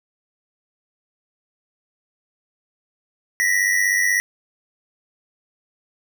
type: tone pair together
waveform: square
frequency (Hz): 1879.3 / 1975.5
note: A#6 / B6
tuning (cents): +14 / 0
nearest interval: minor second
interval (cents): 86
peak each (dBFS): -20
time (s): 3.4-4.2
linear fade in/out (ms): 0
effects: none